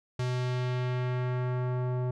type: tone with low-pass filter sweep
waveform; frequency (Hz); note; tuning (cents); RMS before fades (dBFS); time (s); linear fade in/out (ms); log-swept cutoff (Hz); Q
square; 125.4; B2; +27; -30; 0.19-2.11; 5; 6300 to 800; 0.92
effects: none